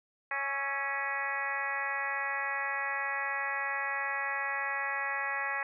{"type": "harmonic tone with a mistuned harmonic", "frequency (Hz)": 277.2, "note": "C#4", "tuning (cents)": 0, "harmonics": [2, 3, 4, 5, 6, 7, 8, 9], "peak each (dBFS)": [-45, -39, -39, -43, -37, -35, -42, -43], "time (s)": [0.31, 5.63], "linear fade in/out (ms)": 2, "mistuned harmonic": 5, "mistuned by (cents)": -55, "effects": []}